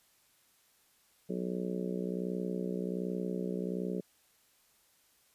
harmonic tone, 61.3 Hz, B1, 12 cents flat, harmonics 3 / 4 / 5 / 6 / 7 / 8 / 9 / 10, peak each -36 / -42 / -44 / -41 / -39 / -51 / -46 / -53 dBFS, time 1.29-4.01 s, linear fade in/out 10 ms, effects white hiss -68 dBFS RMS until 5.34 s + resampled to 32000 Hz

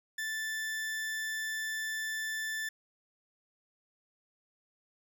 40% pulse tone, 1760 Hz, A6, in tune, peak -33 dBFS, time 0.18-2.69 s, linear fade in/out 5 ms, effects none

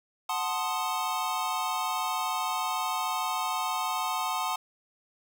square chord, F# diminished seventh, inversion none, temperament equal, 740 / 880 / 1046.5 / 1244.5 Hz, F#5 / A5 / C6 / Eb6, 0 / 0 / 0 / 0 cents, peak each -35 / -34 / -34 / -35 dBFS, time 0.29-4.56 s, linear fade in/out 5 ms, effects none

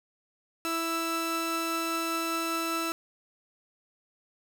sawtooth tone pair together, 329.6 / 1323.4 Hz, E4 / E6, 0 / +6 cents, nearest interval 2 octaves, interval 2406 cents, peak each -28 / -27 dBFS, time 0.65-2.92 s, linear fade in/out 0 ms, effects none

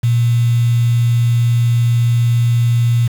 sine tone with quantisation, 118.7 Hz, A#2, 32 cents sharp, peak -10 dBFS, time 0.03-3.08 s, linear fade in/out 10 ms, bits 5, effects none

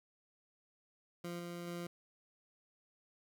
20% pulse tone with level steps, 173.2 Hz, F3, 14 cents flat, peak -36 / -38 / -36 dBFS, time 1.24-1.87 s, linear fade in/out 5 ms, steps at 1.39 / 1.67 s, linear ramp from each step 5 ms, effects none

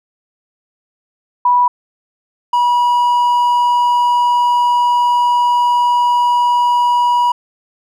sine / triangle tone pair in turn, 980 / 969.3 Hz, B5 / B5, -14 / -33 cents, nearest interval unison, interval 19 cents, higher first, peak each -8 dBFS, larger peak neither, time 1.45-1.68 / 2.53-7.32 s, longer second, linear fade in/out 5 ms, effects none

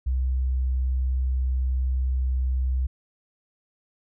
sine tone, 64.2 Hz, C2, 32 cents flat, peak -21 dBFS, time 0.06-2.87 s, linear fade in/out 10 ms, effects none

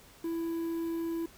triangle tone with quantisation, 332 Hz, E4, 12 cents sharp, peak -29 dBFS, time 0.24-1.26 s, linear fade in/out 5 ms, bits 9, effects pink hiss -56 dBFS RMS until 1.37 s

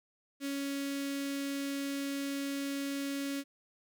sawtooth tone with notch filter, 278.5 Hz, C#4, 8 cents sharp, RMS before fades -36 dBFS, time 0.4-3.44 s, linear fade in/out 50 ms, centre 860 Hz, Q 0.64, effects none

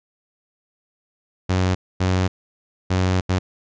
sawtooth tone bursts at uneven times, 92.5 Hz, F#2, in tune, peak -13 dBFS, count 4, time 1.49-1.75 / 2-2.28 / 2.9-3.21 / 3.29-3.39 s, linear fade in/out 10 ms, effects resampled to 16000 Hz

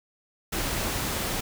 pink noise, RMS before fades -29 dBFS, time 0.52-1.41 s, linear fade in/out 10 ms, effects none

